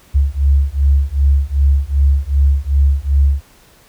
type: beating tone pair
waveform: sine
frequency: 68.5 / 71.1 Hz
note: C#2 / C#2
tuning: -20 / +45 cents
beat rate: 2.6 Hz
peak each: -13 dBFS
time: 0.14-3.42 s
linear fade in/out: 20 ms
effects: pink hiss -48 dBFS RMS until 3.88 s